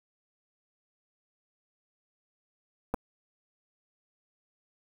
clicks, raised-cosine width 1 ms, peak -15 / -17 dBFS, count 2, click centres 2.94 / 2.944 s, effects 7-bit

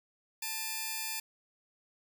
5% pulse tone pair together, 882.1 / 2410 Hz, A5 / D7, +4 / +44 cents, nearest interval octave + perfect fourth, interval 1740 cents, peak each -27 dBFS, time 0.42-1.2 s, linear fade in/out 5 ms, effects none

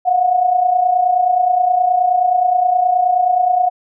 sine tone pair together, 700.5 / 730 Hz, F5 / F#5, +5 / -24 cents, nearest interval minor second, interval 71 cents, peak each -18 / -12 dBFS, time 0.05-3.7 s, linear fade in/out 20 ms, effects none

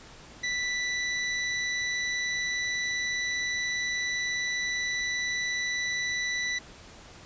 sawtooth tone, 1975 Hz, B6, in tune, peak -24 dBFS, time 0.43-6.59 s, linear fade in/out 10 ms, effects pink hiss -49 dBFS RMS until 7.25 s + resampled to 16000 Hz

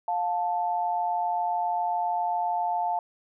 sine tone pair together, 707.4 / 880 Hz, F5 / A5, +22 / 0 cents, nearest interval major third, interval 378 cents, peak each -27 dBFS, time 0.08-2.99 s, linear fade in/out 2 ms, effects none

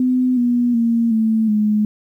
sine tone with pitch steps, 253.4 / 242.2 / 231.6 / 221.4 / 211.6 Hz, B3 / B3 / A#3 / A3 / G#3, +45 / -34 / -11 / +11 / +33 cents, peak -13 dBFS, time 0-1.85 s, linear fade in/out 2 ms, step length 370 ms, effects 9-bit

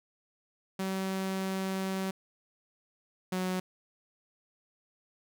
sawtooth tone pair in turn, 190.8 / 184.62 Hz, G3 / F#3, -47 / -4 cents, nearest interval minor second, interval 57 cents, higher first, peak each -27 / -26 dBFS, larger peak second, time 0.79-2.11 / 3.32-3.6 s, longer first, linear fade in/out 5 ms, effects none

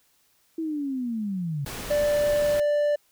sine linear sweep, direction down, 329.6 to 135.1 Hz, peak -26 dBFS, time 0.58-1.65 s, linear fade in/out 5 ms
pink noise, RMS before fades -35 dBFS, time 1.66-2.6 s, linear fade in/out 2 ms
triangle tone, 588 Hz, D5, 2 cents sharp, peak -18 dBFS, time 1.9-2.96 s, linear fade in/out 10 ms
effects white hiss -65 dBFS RMS until 3.11 s

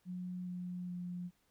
sine tone with pitch steps, 180.7 / 179.14 / 177.6 Hz, F#3 / F3 / F3, -41 / +44 / +29 cents, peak -39 dBFS, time 0.05-1.31 s, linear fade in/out 50 ms, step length 420 ms, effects pink hiss -75 dBFS RMS until 1.5 s

